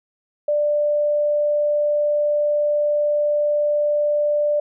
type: tone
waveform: sine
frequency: 591 Hz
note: D5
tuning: 11 cents sharp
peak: -16 dBFS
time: 0.48-4.6 s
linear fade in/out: 5 ms
effects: none